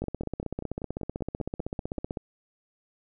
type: two click trains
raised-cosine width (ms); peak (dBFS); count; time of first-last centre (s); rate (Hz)
2; -22 / -18; 11 / 35; 0.04-1.986 / 0.02-2.172; 5.14 / 15.8
effects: none